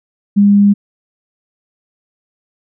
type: tone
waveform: sine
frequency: 202.5 Hz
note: G#3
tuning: 43 cents flat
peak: -5 dBFS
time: 0.36-0.74 s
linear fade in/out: 20 ms
effects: none